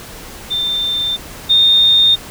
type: tone pair in turn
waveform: sine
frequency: 3583 / 3654 Hz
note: A7 / A#7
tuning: +31 / -35 cents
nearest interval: unison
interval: 34 cents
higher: second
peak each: -15 / -7 dBFS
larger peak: second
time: 0.5-1.17 / 1.49-2.16 s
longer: neither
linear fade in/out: 20 ms
effects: pink hiss -33 dBFS RMS until 2.3 s